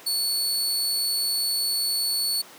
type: tone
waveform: sawtooth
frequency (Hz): 4435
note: C#8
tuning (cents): 0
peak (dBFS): -20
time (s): 0.06-2.42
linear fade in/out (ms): 10
effects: pink hiss -46 dBFS RMS until 2.58 s + high-pass 300 Hz 12 dB/octave